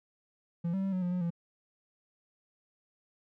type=tone with pitch steps; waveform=triangle; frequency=170.2 / 192.6 / 193.9 / 184.4 / 177.5 / 180.6 / 170.3 Hz; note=F3 / G3 / G3 / F#3 / F3 / F#3 / F3; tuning=-44 / -30 / -19 / -6 / +28 / -42 / -43 cents; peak=-27 dBFS; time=0.64-1.305 s; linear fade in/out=10 ms; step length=95 ms; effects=none